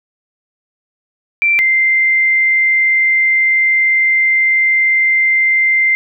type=tone pair in turn; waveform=sine; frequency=2349 / 2087 Hz; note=D7 / C7; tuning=0 / -5 cents; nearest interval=major second; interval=205 cents; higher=first; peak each=-9 dBFS; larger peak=neither; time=1.42-1.59 / 1.59-5.95 s; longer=second; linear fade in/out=0 ms; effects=none